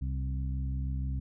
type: harmonic tone with a mistuned harmonic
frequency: 66.3 Hz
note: C2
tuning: 23 cents sharp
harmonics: 1 / 2 / 3 / 4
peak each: -31 / -36 / -45 / -46 dBFS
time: 0.01-1.2 s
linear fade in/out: 10 ms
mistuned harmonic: 3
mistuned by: -19 cents
effects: none